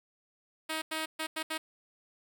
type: tone bursts at uneven times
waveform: 5% pulse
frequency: 316.3 Hz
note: D#4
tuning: 29 cents sharp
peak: -21 dBFS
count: 5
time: 0.69-0.82 / 0.91-1.06 / 1.19-1.27 / 1.36-1.43 / 1.5-1.58 s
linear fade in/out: 10 ms
effects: none